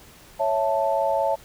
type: chord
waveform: sine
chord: A major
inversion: first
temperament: equal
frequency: 554.4 / 659.3 / 880 Hz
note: C#5 / E5 / A5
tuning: 0 / 0 / 0 cents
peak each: -24 dBFS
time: 0.39-1.36 s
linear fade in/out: 20 ms
effects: pink hiss -49 dBFS RMS until 1.44 s